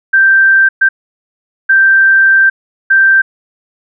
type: tone bursts at uneven times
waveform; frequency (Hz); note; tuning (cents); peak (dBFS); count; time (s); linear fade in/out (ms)
sine; 1568; G6; 0; -4; 4; 0.13-0.69 / 0.81-0.89 / 1.69-2.5 / 2.9-3.22; 10
effects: none